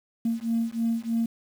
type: beating tone pair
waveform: sine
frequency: 227.8 / 231 Hz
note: A#3 / A#3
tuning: -40 / -16 cents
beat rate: 3.2 Hz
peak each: -26 dBFS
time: 0.25-1.26 s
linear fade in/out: 5 ms
effects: tanh soft clip ceiling -18 dBFS + 8-bit